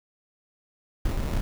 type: noise with sample-and-hold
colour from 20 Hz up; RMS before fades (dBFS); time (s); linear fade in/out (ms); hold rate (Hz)
brown; -26; 1.05-1.41; 5; 1575
effects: none